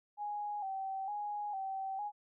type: tone with vibrato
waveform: sine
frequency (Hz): 800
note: G5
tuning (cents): +35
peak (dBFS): -36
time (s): 0.17-2.12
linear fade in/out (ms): 50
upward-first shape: square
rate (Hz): 1.1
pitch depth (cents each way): 62
effects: none